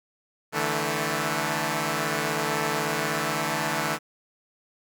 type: chord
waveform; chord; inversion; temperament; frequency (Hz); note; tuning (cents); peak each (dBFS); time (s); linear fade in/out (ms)
5% pulse; D suspended second; none; equal with one note detuned; 146.83 / 163.01 / 220; D3 / E3 / A3; 0 / -19 / 0; -18; 0.52-3.99; 50
effects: none